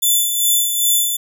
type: tone with tremolo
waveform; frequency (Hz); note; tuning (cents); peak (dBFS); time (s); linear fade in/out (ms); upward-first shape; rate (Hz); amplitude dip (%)
5% pulse; 3504; A7; -8; -4; 0.02-1.17; 10; sine; 2.5; 50
effects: none